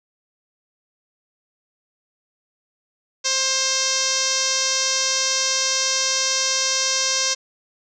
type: tone with low-pass filter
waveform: 5% pulse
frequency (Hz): 529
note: C5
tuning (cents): +19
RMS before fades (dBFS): -21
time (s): 3.24-7.35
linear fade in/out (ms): 20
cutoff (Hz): 6000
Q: 4.4
effects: none

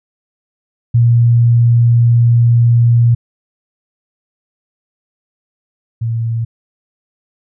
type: tone pair in turn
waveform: sine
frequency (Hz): 118.2 / 114.84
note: A#2 / A#2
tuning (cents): +24 / -25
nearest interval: unison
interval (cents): 49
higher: first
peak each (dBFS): -6 / -14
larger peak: first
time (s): 0.94-3.15 / 6.01-6.45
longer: first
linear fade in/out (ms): 10
effects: none

